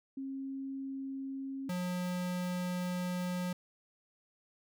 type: tone pair in turn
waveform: sine / square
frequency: 269.9 / 179.74 Hz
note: C#4 / F#3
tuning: -46 / -50 cents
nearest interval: perfect fifth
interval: 704 cents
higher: first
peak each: -37 / -34 dBFS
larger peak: second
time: 0.17-1.69 / 1.69-3.53 s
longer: second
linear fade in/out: 5 ms
effects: none